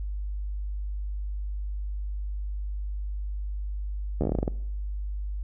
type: slowing click train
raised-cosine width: 2 ms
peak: -13 dBFS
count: 11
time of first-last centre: 4.21-4.479 s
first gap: 12 ms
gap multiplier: 1.17
effects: noise-tail reverb RT60 0.8 s tail -22 dB re dry + added 50 Hz sine -29 dBFS peak until 5.43 s